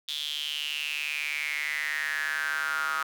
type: tone with high-pass filter sweep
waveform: square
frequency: 74.2 Hz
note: D2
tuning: 18 cents sharp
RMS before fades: -31 dBFS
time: 0.08-3.03 s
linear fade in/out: 5 ms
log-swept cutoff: 3500 to 1300 Hz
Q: 8.3
effects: none